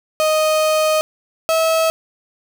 35% pulse tone pair in turn, 622.3 / 647.2 Hz, D#5 / E5, 0 / -32 cents, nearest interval minor second, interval 68 cents, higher second, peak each -12 dBFS, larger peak neither, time 0.2-1.01 / 1.49-1.9 s, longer first, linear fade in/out 0 ms, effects none

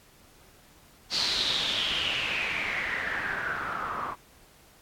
white noise with low-pass filter sweep, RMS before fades -30 dBFS, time 1.1-4.16 s, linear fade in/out 50 ms, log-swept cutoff 4600 to 1100 Hz, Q 6.3, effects pink hiss -57 dBFS RMS until 4.81 s + AAC 64 kbps

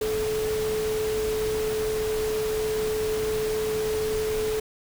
sine tone in noise, 432.8 Hz, A4, 29 cents flat, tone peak -24 dBFS, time 0.01-4.6 s, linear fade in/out 5 ms, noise pink, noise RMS -34 dBFS, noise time 0.01-4.6 s, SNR +7 dB, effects none

